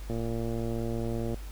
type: click train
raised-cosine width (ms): 2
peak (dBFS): -21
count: 144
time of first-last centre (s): 0.1-1.343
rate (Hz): 115
effects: added 50 Hz sine -37 dBFS peak until 1.51 s + pink hiss -51 dBFS RMS until 1.51 s